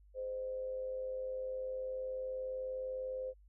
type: tone with amplitude modulation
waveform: sine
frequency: 517 Hz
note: C5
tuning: 21 cents flat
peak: -35 dBFS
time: 0.14-3.34 s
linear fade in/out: 50 ms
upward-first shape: sine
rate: 99.8 Hz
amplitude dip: 45%
effects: added 50 Hz sine -59 dBFS peak until 3.48 s